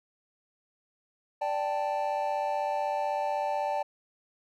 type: chord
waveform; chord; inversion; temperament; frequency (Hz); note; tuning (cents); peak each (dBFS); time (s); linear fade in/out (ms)
triangle; D suspended fourth; none; equal; 587.3 / 784 / 880; D5 / G5 / A5; 0 / 0 / 0; -30; 1.41-3.83; 10
effects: none